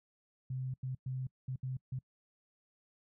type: tone bursts at uneven times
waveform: sine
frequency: 129.7 Hz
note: C3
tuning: 15 cents flat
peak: -35 dBFS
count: 6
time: 0.5-0.74 / 0.83-0.95 / 1.06-1.27 / 1.48-1.56 / 1.63-1.77 / 1.92-1.99 s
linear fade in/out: 5 ms
effects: noise-tail reverb RT60 0.1 s tail -25 dB re dry